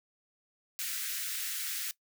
white high-pass noise, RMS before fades -36 dBFS, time 0.79-1.91 s, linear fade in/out 0 ms, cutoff 1400 Hz, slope 48 dB/octave, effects noise-tail reverb RT60 0.1 s tail -19 dB re dry

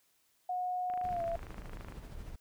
sine tone with pitch glide, 727 to 674.4 Hz, F#5 to E5, -31 to +39 cents, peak -32 dBFS, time 0.49-1.36 s, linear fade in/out 5 ms, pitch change -130 cents, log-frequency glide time 1.09-1.23 s
click train, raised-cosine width 0.5 ms, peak -33 dBFS, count 28, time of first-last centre 0.9-1.923 s, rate 26.4 Hz
brown noise with tremolo, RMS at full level -43 dBFS, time 1.03-2.36 s, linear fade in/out 10 ms, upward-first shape triangle, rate 13 Hz, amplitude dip 50%
effects white hiss -72 dBFS RMS until 2.4 s

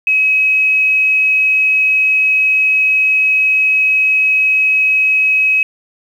sine tone, 2551 Hz, D#7, 43 cents sharp, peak -9 dBFS, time 0.07-5.63 s, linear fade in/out 2 ms, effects 7-bit

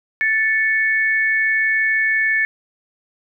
sine tone pair together, 1759.6 / 2217 Hz, A6 / C#7, 0 / 0 cents, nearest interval major third, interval 400 cents, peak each -16 / -20 dBFS, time 0.21-2.45 s, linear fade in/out 0 ms, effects none

